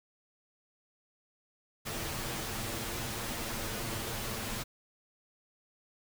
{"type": "noise with comb filter", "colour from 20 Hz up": "pink", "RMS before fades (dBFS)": -37, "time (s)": [1.85, 4.64], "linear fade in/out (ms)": 20, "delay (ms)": 8.8, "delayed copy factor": 0.7, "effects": []}